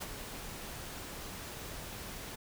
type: noise with ADSR envelope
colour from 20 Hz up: pink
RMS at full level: -38 dBFS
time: 0-2.36 s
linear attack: 22 ms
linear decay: 32 ms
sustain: -6 dB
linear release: 14 ms
effects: none